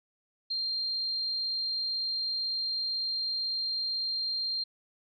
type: tone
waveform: sine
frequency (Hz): 4186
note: C8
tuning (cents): 0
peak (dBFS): -29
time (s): 0.5-4.64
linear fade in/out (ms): 10
effects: none